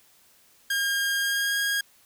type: tone with pitch glide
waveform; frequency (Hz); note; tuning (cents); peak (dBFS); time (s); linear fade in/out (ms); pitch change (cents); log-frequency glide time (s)
sawtooth; 1616 to 1633.8; G#6 to G#6; -48 to -29; -20; 0.7-1.81; 5; +19; 1.2-1.58
effects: white hiss -59 dBFS RMS until 2.05 s